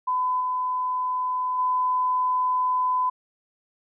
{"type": "tone with level steps", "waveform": "sine", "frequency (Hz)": 1008, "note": "B5", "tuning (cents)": 35, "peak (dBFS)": [-21, -23, -20], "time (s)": [0.07, 3.1], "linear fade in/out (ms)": 10, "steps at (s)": [0.4, 1.58], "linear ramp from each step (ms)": 10, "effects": []}